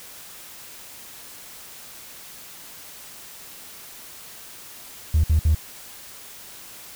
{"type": "tone bursts", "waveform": "triangle", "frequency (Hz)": 77.8, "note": "D#2", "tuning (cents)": 0, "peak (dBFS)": -11, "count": 3, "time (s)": [5.14, 5.549], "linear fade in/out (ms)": 5, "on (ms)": 99, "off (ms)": 56, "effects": ["tanh soft clip ceiling -11 dBFS", "white hiss -42 dBFS RMS until 6.95 s"]}